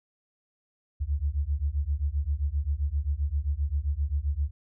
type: beating tone pair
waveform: sine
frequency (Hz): 68.5 / 76.1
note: C#2 / D#2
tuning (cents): -20 / -38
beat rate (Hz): 7.6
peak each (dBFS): -28 / -28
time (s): 1-4.51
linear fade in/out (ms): 20
effects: none